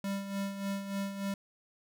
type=tone with tremolo; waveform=square; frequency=197.5 Hz; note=G3; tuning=13 cents sharp; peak=-32 dBFS; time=0.04-1.34 s; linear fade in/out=2 ms; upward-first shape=sine; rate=3.4 Hz; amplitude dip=60%; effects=none